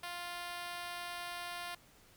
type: tone with high-pass filter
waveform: 5% pulse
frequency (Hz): 350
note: F4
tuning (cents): +4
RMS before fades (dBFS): -43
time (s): 0.03-1.75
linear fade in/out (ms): 5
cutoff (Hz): 710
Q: 1.7
effects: pink hiss -63 dBFS RMS until 2.16 s